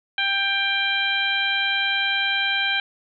harmonic tone, 790 Hz, G5, 13 cents sharp, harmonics 1 / 2 / 3 / 4 / 5, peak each -31 / -24 / -25 / -25 / -30 dBFS, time 0.18-2.8 s, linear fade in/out 2 ms, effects none

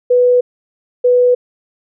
sine tone bursts at uneven times, 493.9 Hz, B4, in tune, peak -7 dBFS, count 2, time 0.1-0.41 / 1.04-1.35 s, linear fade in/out 10 ms, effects none

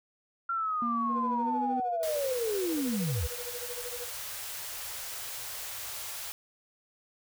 sine linear sweep, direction down, 1376 to 63.1 Hz, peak -28 dBFS, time 0.49-3.27 s, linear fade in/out 5 ms
triangle tone with pitch glide, 234.5 to 249.9 Hz, A#3 to B3, +11 to +21 cents, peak -30 dBFS, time 0.82-1.8 s, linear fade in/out 2 ms, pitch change +110 cents, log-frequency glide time 1.38-1.53 s
triangle tone with tremolo, 487.3 Hz, B4, 23 cents flat, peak -35 dBFS, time 1.08-4.1 s, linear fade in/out 50 ms, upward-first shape sine, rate 13 Hz, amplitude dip 90%
white band-stop noise, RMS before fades -39 dBFS, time 2.03-6.32 s, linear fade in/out 0 ms, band 120 to 480 Hz, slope 24 dB/octave
effects none

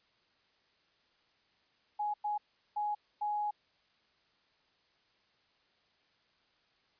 sine tone bursts at uneven times, 835 Hz, G#5, 9 cents sharp, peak -31 dBFS, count 4, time 1.99-2.14 / 2.24-2.38 / 2.76-2.95 / 3.21-3.51 s, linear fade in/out 10 ms, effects white hiss -71 dBFS RMS until 6.99 s + resampled to 11025 Hz

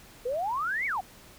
sine exponential two-way sweep, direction up then down, 467.2 to 2299 to 690 Hz, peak -27 dBFS, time 0.25-1.01 s, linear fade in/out 10 ms, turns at 0.86 s, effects pink hiss -52 dBFS RMS until 1.38 s

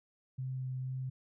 sine tone with vibrato, 129.7 Hz, C3, 15 cents flat, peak -35 dBFS, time 0.38-1.1 s, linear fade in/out 10 ms, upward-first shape sine, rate 2.1 Hz, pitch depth 9 cents each way, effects none

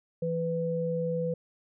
sine tone pair together, 166.12 / 497.8 Hz, E3 / B4, +14 / +14 cents, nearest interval octave + perfect fifth, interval 1900 cents, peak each -31 / -29 dBFS, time 0.22-1.34 s, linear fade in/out 5 ms, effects none

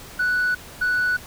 sine tone pair in turn, 1480 / 1480 Hz, F#6 / F#6, 0 / 0 cents, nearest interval unison, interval 0 cents, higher neither, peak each -16 dBFS, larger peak neither, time 0.19-0.55 / 0.81-1.17 s, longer neither, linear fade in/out 10 ms, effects tanh soft clip ceiling -17 dBFS + pink hiss -41 dBFS RMS until 1.26 s

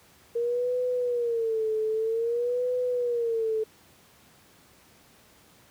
sine tone with vibrato, 466.2 Hz, A#4, in tune, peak -24 dBFS, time 0.35-3.64 s, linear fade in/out 10 ms, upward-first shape sine, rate 0.52 Hz, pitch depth 120 cents each way, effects pink hiss -57 dBFS RMS until 5.7 s + high-pass 80 Hz 12 dB/octave

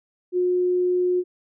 sine tone, 360.5 Hz, F#4, 45 cents flat, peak -18 dBFS, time 0.32-1.24 s, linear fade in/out 50 ms, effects none

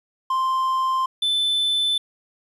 triangle tone pair in turn, 1046.5 / 3520 Hz, C6 / A7, 0 / 0 cents, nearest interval octave + major sixth, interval 2100 cents, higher second, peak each -17 dBFS, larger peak neither, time 0.3-1.06 / 1.22-1.98 s, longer neither, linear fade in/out 5 ms, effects resampled to 32000 Hz + 9-bit

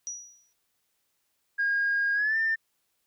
sine tone with exponential decay, 5820 Hz, F#8, 29 cents flat, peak -30 dBFS, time 0.07-0.53 s, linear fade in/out 0 ms, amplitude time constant 100 ms
sine tone with pitch glide, 1627 to 1794.9 Hz, G#6 to A6, -36 to +34 cents, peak -22 dBFS, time 1.58-2.56 s, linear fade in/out 20 ms, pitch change +170 cents, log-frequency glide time 2.14-2.37 s
effects tanh soft clip ceiling -19 dBFS + white hiss -75 dBFS RMS until 3.06 s

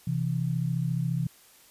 sine tone pair together, 130.81 / 165.17 Hz, C3 / E3, 0 / +4 cents, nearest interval major third, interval 404 cents, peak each -28 / -28 dBFS, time 0.07-1.27 s, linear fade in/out 5 ms, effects white hiss -56 dBFS RMS until 1.7 s + resampled to 32000 Hz

